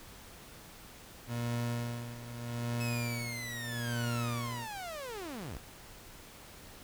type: tone with tremolo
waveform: 30% pulse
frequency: 118.9 Hz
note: A#2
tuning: 35 cents sharp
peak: -29 dBFS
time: 1.27-4.68 s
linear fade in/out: 50 ms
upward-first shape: sine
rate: 0.79 Hz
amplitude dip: 75%
type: linear sweep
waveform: sawtooth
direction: down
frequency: 2600 to 36.71 Hz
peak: -36 dBFS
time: 2.8-5.58 s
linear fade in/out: 10 ms
effects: pink hiss -52 dBFS RMS until 6.83 s